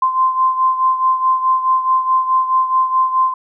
sine beating tone pair, 1039 / 1043.7 Hz, C6 / C6, -12 / -5 cents, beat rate 4.7 Hz, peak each -13 / -19 dBFS, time 0.02-3.34 s, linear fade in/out 5 ms, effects none

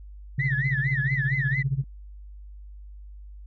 sine tone with tremolo, 135.4 Hz, C#3, 40 cents flat, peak -19 dBFS, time 0.38-1.84 s, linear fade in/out 5 ms, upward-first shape sine, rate 15 Hz, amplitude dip 90%
sine tone with vibrato, 1864.7 Hz, A#6, in tune, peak -25 dBFS, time 0.39-1.63 s, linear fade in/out 10 ms, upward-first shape sine, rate 4.4 Hz, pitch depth 170 cents each way
effects tanh soft clip ceiling -14 dBFS + added 50 Hz sine -40 dBFS peak until 3.46 s

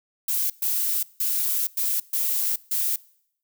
violet noise bursts at uneven times, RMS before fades -24 dBFS, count 6, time 0.28-0.5 / 0.62-1.03 / 1.2-1.67 / 1.77-2 / 2.13-2.56 / 2.71-2.96 s, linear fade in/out 5 ms, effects noise-tail reverb RT60 0.7 s tail -23 dB re dry

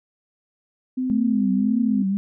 sine tone, 256.5 Hz, C4, 34 cents flat, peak -21 dBFS, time 0.97-2.03 s, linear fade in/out 10 ms
sine tone with vibrato, 209.3 Hz, G#3, 14 cents sharp, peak -19 dBFS, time 1.1-2.17 s, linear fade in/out 0 ms, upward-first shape triangle, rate 1.8 Hz, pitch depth 160 cents each way
effects none

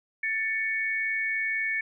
sine tone pair together, 1769 / 2229 Hz, A6 / C#7, +9 / +9 cents, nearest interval major third, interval 400 cents, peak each -29 / -28 dBFS, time 0.23-1.81 s, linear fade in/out 5 ms, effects none

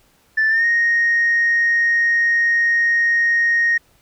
sine tone with pitch glide, 1760 to 1864.7 Hz, A6 to A#6, 0 to 0 cents, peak -12 dBFS, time 0.37-3.78 s, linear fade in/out 10 ms, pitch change +100 cents, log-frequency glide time 0.49-0.65 s, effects tanh soft clip ceiling -10 dBFS + pink hiss -57 dBFS RMS until 4.01 s

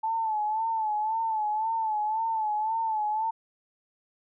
sine tone with vibrato, 874 Hz, A5, 12 cents flat, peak -25 dBFS, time 0.03-3.31 s, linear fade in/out 10 ms, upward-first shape sine, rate 1.9 Hz, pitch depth 65 cents each way, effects none

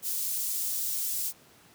white high-pass noise, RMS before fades -31 dBFS, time 0.02-1.33 s, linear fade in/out 50 ms, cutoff 6400 Hz, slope 12 dB/octave, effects pink hiss -57 dBFS RMS until 1.74 s + high-pass 100 Hz 12 dB/octave

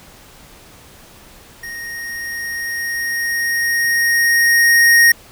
square tone with level ramp, 1864.7 Hz, A#6, in tune, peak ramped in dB -28 to -7 dBFS, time 1.63-5.12 s, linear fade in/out 5 ms, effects pink hiss -43 dBFS RMS until 5.31 s

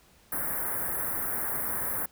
white band-stop noise, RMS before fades -31 dBFS, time 0.32-2.06 s, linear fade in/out 5 ms, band 1900 to 10000 Hz, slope 48 dB/octave, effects pink hiss -60 dBFS RMS until 2.11 s

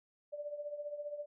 sine tone with tremolo, 587.3 Hz, D5, in tune, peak -36 dBFS, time 0.32-1.26 s, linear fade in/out 20 ms, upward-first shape triangle, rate 15 Hz, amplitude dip 75%, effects none

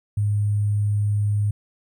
sine tone with sample-and-hold, 103.4 Hz, G#2, 7 cents flat, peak -18 dBFS, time 0.17-1.51 s, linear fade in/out 5 ms, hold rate 8820 Hz, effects none

